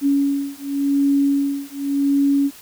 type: beating tone pair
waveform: sine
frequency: 279.7 / 280.59 Hz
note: C#4 / C#4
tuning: +16 / +21 cents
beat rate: 0.89 Hz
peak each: -19 dBFS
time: 0.01-2.51 s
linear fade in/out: 50 ms
effects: white hiss -43 dBFS RMS until 2.61 s